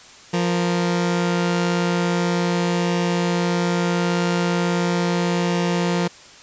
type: tone pair together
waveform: sawtooth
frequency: 174.61 / 465.5 Hz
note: F3 / A#4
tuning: 0 / -2 cents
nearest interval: octave + perfect fourth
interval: 1698 cents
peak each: -15 / -22 dBFS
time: 0.33-6.08 s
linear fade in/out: 10 ms
effects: white hiss -44 dBFS RMS until 6.42 s + resampled to 16000 Hz